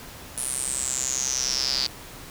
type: tone with band-pass filter sweep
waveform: square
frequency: 65 Hz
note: C2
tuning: 11 cents flat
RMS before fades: -27 dBFS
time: 0.37-1.87 s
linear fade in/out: 5 ms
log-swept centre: 10000 to 4600 Hz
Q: 9.7
effects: pink hiss -42 dBFS RMS until 2.3 s